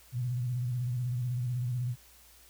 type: tone with vibrato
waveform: sine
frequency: 123.47 Hz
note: B2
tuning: in tune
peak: -29 dBFS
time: 0.12-1.96 s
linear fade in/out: 50 ms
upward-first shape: square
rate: 16 Hz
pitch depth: 55 cents each way
effects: added 60 Hz sine -62 dBFS peak until 2.49 s + white hiss -58 dBFS RMS until 2.49 s